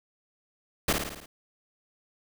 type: noise with echo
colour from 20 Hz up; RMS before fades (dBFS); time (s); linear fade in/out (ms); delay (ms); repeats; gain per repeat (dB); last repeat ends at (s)
pink; -24; 0.88-0.93; 5; 55; 6; -4; 1.26
effects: none